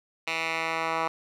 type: tone with band-pass filter sweep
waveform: 10% pulse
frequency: 163 Hz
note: E3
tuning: 19 cents flat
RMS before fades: -29 dBFS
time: 0.27-1.08 s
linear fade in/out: 5 ms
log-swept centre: 2600 to 1300 Hz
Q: 1.8
effects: none

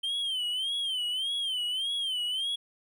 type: tone with vibrato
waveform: triangle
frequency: 3118 Hz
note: G7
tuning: 10 cents flat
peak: -27 dBFS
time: 0.03-2.56 s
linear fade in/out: 10 ms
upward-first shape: sine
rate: 1.7 Hz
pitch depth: 120 cents each way
effects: none

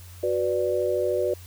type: chord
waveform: sine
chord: B minor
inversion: second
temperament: equal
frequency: 370 / 493.9 / 587.3 Hz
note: F#4 / B4 / D5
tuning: 0 / 0 / 0 cents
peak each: -26 dBFS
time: 0.23-1.34 s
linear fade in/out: 5 ms
effects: added 89 Hz sine -42 dBFS peak until 1.46 s + white hiss -50 dBFS RMS until 1.46 s

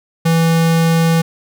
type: tone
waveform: square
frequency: 164.81 Hz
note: E3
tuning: in tune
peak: -11 dBFS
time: 0.25-1.22 s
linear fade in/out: 10 ms
effects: none

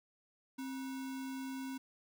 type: tone with sample-and-hold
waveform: sine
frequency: 264.8 Hz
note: C4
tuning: 21 cents sharp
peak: -39 dBFS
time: 0.58-1.78 s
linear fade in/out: 10 ms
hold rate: 1225 Hz
effects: none

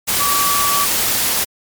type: tone in noise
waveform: sine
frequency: 1147 Hz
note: D6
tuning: 41 cents flat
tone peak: -17 dBFS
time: 0.19-0.86 s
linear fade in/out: 20 ms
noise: white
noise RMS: -17 dBFS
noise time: 0.07-1.45 s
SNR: -3 dB
effects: MP3 96 kbps

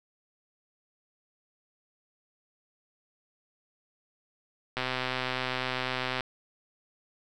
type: click train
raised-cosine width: 0.3 ms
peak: -14 dBFS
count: 185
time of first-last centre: 4.77-6.207 s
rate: 128 Hz
effects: none

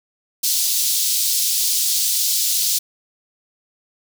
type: high-pass noise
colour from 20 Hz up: pink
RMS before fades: -19 dBFS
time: 0.43-2.79 s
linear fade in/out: 10 ms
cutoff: 4100 Hz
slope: 24 dB/octave
effects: none

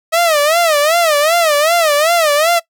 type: tone with vibrato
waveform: sawtooth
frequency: 633 Hz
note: D#5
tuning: 30 cents sharp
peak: -6 dBFS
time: 0.12-2.6 s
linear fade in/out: 20 ms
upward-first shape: sine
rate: 2.6 Hz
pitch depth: 160 cents each way
effects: noise-tail reverb RT60 0.1 s tail -20 dB re dry

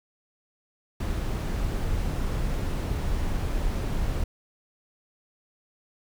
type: noise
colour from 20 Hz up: brown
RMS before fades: -27 dBFS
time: 1-4.24 s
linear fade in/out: 5 ms
effects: none

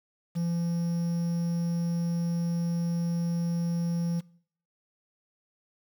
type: tone with quantisation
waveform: triangle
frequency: 170 Hz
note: F3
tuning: 46 cents flat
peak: -24 dBFS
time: 0.35-4.21 s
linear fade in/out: 20 ms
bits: 8
effects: noise-tail reverb RT60 0.6 s tail -22 dB re dry

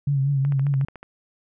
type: tone with vibrato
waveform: sine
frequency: 138.59 Hz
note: C#3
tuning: in tune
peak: -18 dBFS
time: 0.07-0.85 s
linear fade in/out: 5 ms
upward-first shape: triangle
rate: 5.3 Hz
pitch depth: 67 cents each way
type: click train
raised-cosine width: 0.5 ms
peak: -24 dBFS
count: 9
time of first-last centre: 0.45-1.03 s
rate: 13.8 Hz
effects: none

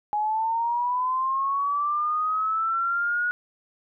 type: linear sweep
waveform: sine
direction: up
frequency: 832 to 1458 Hz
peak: -22 dBFS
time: 0.13-3.31 s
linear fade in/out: 0 ms
effects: none

